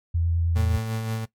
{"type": "tone with vibrato", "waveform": "sine", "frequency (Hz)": 84.1, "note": "E2", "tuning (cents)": 35, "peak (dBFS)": -20, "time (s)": [0.14, 0.78], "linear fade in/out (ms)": 10, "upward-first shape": "square", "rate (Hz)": 9.5, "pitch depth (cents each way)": 13}
{"type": "tone with tremolo", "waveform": "35% pulse", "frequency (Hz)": 111.5, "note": "A2", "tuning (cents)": 23, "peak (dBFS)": -23, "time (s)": [0.55, 1.26], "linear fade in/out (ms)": 20, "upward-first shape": "sine", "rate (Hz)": 5.7, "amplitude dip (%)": 35}
{"effects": ["noise-tail reverb RT60 0.1 s tail -18 dB re dry", "MP3 96 kbps"]}